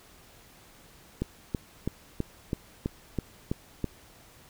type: click train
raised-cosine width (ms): 3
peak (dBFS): -15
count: 9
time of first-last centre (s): 1.22-3.843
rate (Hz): 3.05
effects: pink hiss -55 dBFS RMS until 4.49 s